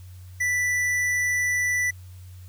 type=tone with tanh clipping; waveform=triangle; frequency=1975.5 Hz; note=B6; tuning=in tune; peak=-23 dBFS; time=0.4-1.91 s; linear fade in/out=10 ms; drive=17 dB; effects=added 91 Hz sine -40 dBFS peak until 2.48 s + white hiss -57 dBFS RMS until 2.48 s